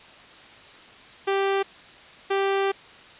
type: tone bursts at uneven times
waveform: sawtooth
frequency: 392 Hz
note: G4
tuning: in tune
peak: -17 dBFS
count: 2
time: 1.27-1.63 / 2.3-2.72 s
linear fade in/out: 10 ms
effects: white hiss -47 dBFS RMS until 3.19 s + resampled to 8000 Hz